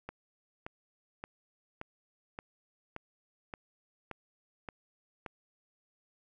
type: click train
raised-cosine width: 0.5 ms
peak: -25 dBFS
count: 10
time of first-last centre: 0.09-5.262 s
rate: 1.74 Hz
effects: none